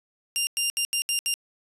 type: tone bursts at uneven times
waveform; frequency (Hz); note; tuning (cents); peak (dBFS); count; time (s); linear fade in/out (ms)
15% pulse; 2794; F7; 0; -16; 6; 0.36-0.47 / 0.57-0.7 / 0.77-0.85 / 0.93-1.02 / 1.09-1.19 / 1.26-1.34; 0
effects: resampled to 32000 Hz + 9-bit